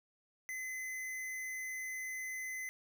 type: tone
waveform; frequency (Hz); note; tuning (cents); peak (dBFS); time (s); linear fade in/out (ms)
square; 2037; C7; -47; -40; 0.49-2.69; 0
effects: none